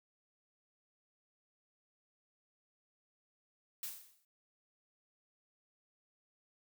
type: noise with exponential decay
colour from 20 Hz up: blue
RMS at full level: -39 dBFS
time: 3.83-4.25 s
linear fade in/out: 2 ms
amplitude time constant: 90 ms
effects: none